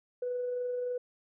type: tone with amplitude modulation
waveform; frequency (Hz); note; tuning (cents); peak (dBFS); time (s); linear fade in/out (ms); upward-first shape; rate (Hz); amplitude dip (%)
sine; 493.9; B4; 0; -29; 0.22-0.98; 5; sine; 23.4; 25
effects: tanh soft clip ceiling -26 dBFS